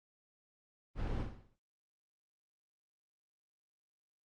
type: noise with echo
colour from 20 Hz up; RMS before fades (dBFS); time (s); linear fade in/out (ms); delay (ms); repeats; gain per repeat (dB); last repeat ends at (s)
brown; -36; 0.95-1.27; 50; 61; 5; -7; 1.575
effects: low-pass 4000 Hz 12 dB/octave + Opus 24 kbps